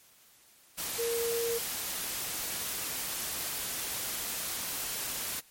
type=tone in noise; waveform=sine; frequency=466.1 Hz; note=A#4; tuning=in tune; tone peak=-29 dBFS; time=0.98-1.59 s; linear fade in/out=20 ms; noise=white; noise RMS=-35 dBFS; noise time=0.77-5.41 s; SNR=+3 dB; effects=white hiss -60 dBFS RMS until 5.5 s + MP3 64 kbps